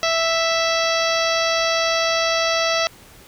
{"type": "harmonic tone with a mistuned harmonic", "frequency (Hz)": 659.3, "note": "E5", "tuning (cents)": 0, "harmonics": [1, 2, 3, 4, 5, 6, 7, 8, 9], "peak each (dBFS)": [-21, -24, -26, -27, -28, -29, -29, -30, -31], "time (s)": [0.03, 2.87], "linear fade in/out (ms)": 0, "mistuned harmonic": 8, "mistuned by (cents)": 44, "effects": ["pink hiss -46 dBFS RMS until 3.27 s"]}